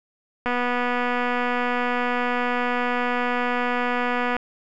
click train, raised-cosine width 0.5 ms, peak -10 dBFS, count 958, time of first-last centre 0.46-4.366 s, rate 245 Hz, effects none

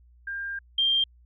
sine tone pair in turn, 1600 / 3182 Hz, G6 / G7, +35 / +25 cents, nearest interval octave, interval 1190 cents, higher second, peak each -30 / -20 dBFS, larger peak second, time 0.27-0.59 / 0.78-1.04 s, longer first, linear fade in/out 5 ms, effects added 60 Hz sine -53 dBFS peak until 1.25 s

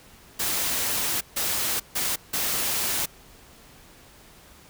white noise bursts at uneven times, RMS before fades -26 dBFS, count 4, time 0.39-1.21 / 1.36-1.8 / 1.95-2.16 / 2.33-3.06 s, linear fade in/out 10 ms, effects pink hiss -51 dBFS RMS until 4.69 s

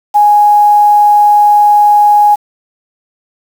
sine tone with quantisation, 830.6 Hz, G#5, in tune, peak -3 dBFS, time 0.14-2.36 s, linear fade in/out 20 ms, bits 5, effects none

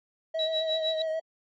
triangle tone with vibrato, 638 Hz, D#5, 43 cents sharp, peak -25 dBFS, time 0.34-1.2 s, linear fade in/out 10 ms, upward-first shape sine, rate 7.5 Hz, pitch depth 24 cents each way
sine tone with tremolo, 3900 Hz, B7, 23 cents flat, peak -25 dBFS, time 0.39-1.02 s, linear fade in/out 2 ms, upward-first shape sine, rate 6.6 Hz, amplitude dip 90%
effects tanh soft clip ceiling -16 dBFS + MP3 32 kbps

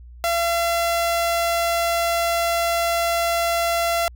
sawtooth tone, 680 Hz, F5, 46 cents flat, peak -15 dBFS, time 0.24-4.08 s, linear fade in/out 0 ms, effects added 60 Hz sine -39 dBFS peak until 4.15 s

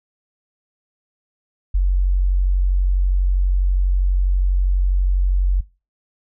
sine tone, 46.14 Hz, F#1, 4 cents flat, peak -13 dBFS, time 1.74-5.61 s, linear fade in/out 10 ms, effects noise-tail reverb RT60 0.3 s tail -21 dB re dry

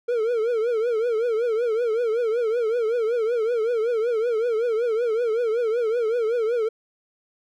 triangle tone with vibrato, 460.2 Hz, A#4, 22 cents flat, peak -18 dBFS, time 0.08-6.69 s, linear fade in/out 10 ms, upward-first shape triangle, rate 5.3 Hz, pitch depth 140 cents each way, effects none

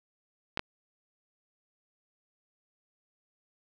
clicks, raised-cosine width 0.3 ms, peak -14 dBFS, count 2, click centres 0.574 / 0.594 s, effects none

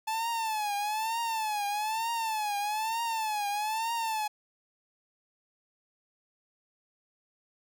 45% pulse tone with vibrato, 869 Hz, A5, 22 cents flat, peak -29 dBFS, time 0.07-4.28 s, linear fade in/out 10 ms, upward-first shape triangle, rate 1.1 Hz, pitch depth 130 cents each way, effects none

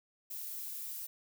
violet noise, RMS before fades -42 dBFS, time 0.3-1.07 s, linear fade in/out 10 ms, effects none

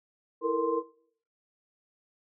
sine tone cluster, 330.1 / 449.7 / 471.1 / 1046 Hz, E4 / A4 / A#4 / C6, +2 / +38 / +18 / -1 cents, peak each -33 / -30 / -28 / -33 dBFS, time 0.41-0.83 s, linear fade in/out 50 ms, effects noise-tail reverb RT60 0.5 s tail -17 dB re dry

